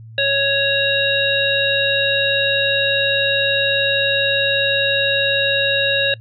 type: harmonic tone with a mistuned harmonic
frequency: 554.4 Hz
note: C#5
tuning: in tune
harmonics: 1 / 3 / 5 / 7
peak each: -20 / -20 / -20 / -20 dBFS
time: 0.18-6.14 s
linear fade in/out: 2 ms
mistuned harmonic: 7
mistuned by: -34 cents
effects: noise-tail reverb RT60 0.1 s tail -23 dB re dry + added 112 Hz sine -35 dBFS peak until 6.2 s